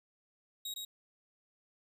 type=tone with echo; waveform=sawtooth; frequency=3799 Hz; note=A#7; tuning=32 cents sharp; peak=-35 dBFS; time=0.65-0.74 s; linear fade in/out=5 ms; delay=110 ms; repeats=1; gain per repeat=-2 dB; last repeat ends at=0.85 s; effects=none